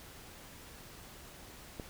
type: click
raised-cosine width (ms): 2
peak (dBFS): -27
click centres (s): 1.798
effects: pink hiss -52 dBFS RMS until 1.89 s